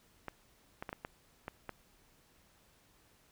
clicks, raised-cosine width 0.5 ms, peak -25 dBFS, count 7, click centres 0.283 / 0.825 / 0.892 / 0.929 / 1.049 / 1.481 / 1.693 s, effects pink hiss -67 dBFS RMS until 3.31 s

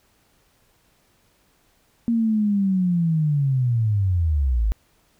sine linear sweep, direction down, 235 to 49 Hz, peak -17 dBFS, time 2.08-4.72 s, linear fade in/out 0 ms, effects pink hiss -62 dBFS RMS until 5.19 s

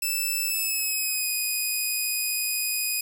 5% pulse tone with pitch glide, 2637 to 2489 Hz, E7 to D#7, 0 to 0 cents, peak -16 dBFS, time 0.02-3.01 s, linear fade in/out 5 ms, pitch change -100 cents, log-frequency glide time 0.45-1.31 s, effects 8-bit

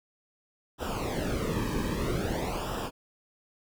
brown noise with flanger, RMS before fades -31 dBFS, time 0.78-2.91 s, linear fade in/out 50 ms, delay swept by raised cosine 0.46 to 1.46 ms, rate 0.51 Hz, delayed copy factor -0.8, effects none

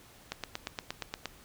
click train, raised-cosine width 0.2 ms, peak -17 dBFS, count 9, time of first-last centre 0.32-1.257 s, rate 8.54 Hz, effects pink hiss -56 dBFS RMS until 1.44 s

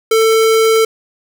square tone, 445.4 Hz, A4, 21 cents sharp, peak -9 dBFS, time 0.11-0.85 s, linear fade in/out 5 ms, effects none

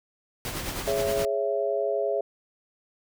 pink noise with tremolo, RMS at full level -31 dBFS, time 0.45-1.25 s, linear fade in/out 0 ms, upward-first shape sine, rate 9.6 Hz, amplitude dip 45%
sine chord, C# minor, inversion second, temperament just, 415.8 / 554.4 / 665.2 Hz, G#4 / C#5 / E5, +2 / 0 / +16 cents, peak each -28 dBFS, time 0.87-2.21 s, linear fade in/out 5 ms
effects none

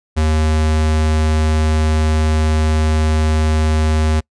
square tone, 77.9 Hz, D#2, 3 cents sharp, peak -13 dBFS, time 0.16-4.21 s, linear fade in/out 20 ms, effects noise-tail reverb RT60 0.1 s tail -26 dB re dry + resampled to 22050 Hz

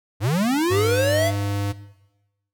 square linear sweep, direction up, 88.8 to 698.5 Hz, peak -19 dBFS, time 0.2-1.32 s, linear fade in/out 50 ms
square tone, 100.9 Hz, G#2, 49 cents flat, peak -22 dBFS, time 0.7-1.73 s, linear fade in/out 20 ms
effects noise-tail reverb RT60 1.0 s tail -17 dB re dry

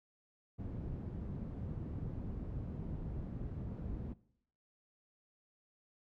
white low-pass noise, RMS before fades -42 dBFS, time 0.58-4.14 s, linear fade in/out 20 ms, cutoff 160 Hz, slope 12 dB/octave, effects noise-tail reverb RT60 0.7 s tail -20 dB re dry

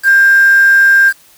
sine tone with quantisation, 1593 Hz, G6, 27 cents sharp, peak -4 dBFS, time 0.03-1.13 s, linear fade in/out 50 ms, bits 4, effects white hiss -45 dBFS RMS until 1.37 s

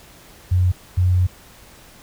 sine tone bursts at uneven times, 90.7 Hz, F#2, 34 cents flat, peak -13 dBFS, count 2, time 0.51-0.72 / 0.97-1.27 s, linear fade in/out 10 ms, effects pink hiss -46 dBFS RMS until 2.02 s

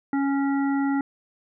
harmonic tone, 277.2 Hz, C#4, in tune, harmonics 1 / 3 / 5 / 7, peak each -21 / -31 / -35 / -38 dBFS, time 0.13-1.01 s, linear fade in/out 2 ms, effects none

